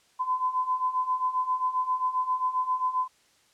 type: beating tone pair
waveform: sine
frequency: 1012 / 1019.5 Hz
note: B5 / C6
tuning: +42 / -45 cents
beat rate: 7.5 Hz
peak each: -30 / -26 dBFS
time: 0.19-3.08 s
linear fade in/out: 20 ms
effects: white hiss -63 dBFS RMS until 3.53 s + low-pass 8000 Hz 12 dB/octave